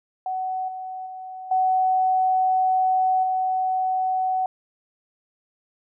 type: tone with level steps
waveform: sine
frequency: 749 Hz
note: F#5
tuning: 21 cents sharp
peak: -24 / -30 / -33 / -17 / -20 dBFS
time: 0.26-4.46 s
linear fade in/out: 2 ms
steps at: 0.68 / 1.06 / 1.51 / 3.23 s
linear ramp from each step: 5 ms
effects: none